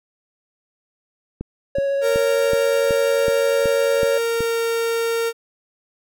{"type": "click train", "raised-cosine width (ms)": 3, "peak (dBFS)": -14, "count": 9, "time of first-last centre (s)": [1.41, 4.406], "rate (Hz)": 2.67}
{"type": "tone with vibrato", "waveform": "triangle", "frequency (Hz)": 554.4, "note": "C#5", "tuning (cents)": 0, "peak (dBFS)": -16, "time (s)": [1.75, 4.18], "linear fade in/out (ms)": 5, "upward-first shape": "triangle", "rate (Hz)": 13, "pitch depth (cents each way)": 9}
{"type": "tone with pitch glide", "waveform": "45% pulse", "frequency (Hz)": [463.1, 460.4], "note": ["A#4", "A#4"], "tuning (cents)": [-11, -22], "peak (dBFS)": -19, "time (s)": [2.01, 5.33], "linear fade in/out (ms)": 50, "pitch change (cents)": -11, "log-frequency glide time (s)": [4.18, 4.62]}
{"effects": []}